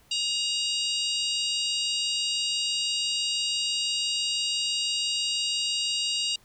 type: harmonic tone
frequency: 946 Hz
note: A#5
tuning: 25 cents sharp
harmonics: 3 / 4 / 5 / 6 / 7 / 8 / 9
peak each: -28 / -32 / -32 / -40 / -45 / -36 / -42 dBFS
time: 0.11-6.36 s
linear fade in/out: 5 ms
effects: pink hiss -60 dBFS RMS until 6.44 s